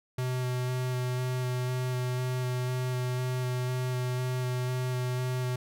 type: tone with vibrato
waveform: square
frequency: 126.3 Hz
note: B2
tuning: 39 cents sharp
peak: -29 dBFS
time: 0.18-5.56 s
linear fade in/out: 5 ms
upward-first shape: square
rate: 2 Hz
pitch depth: 10 cents each way
effects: none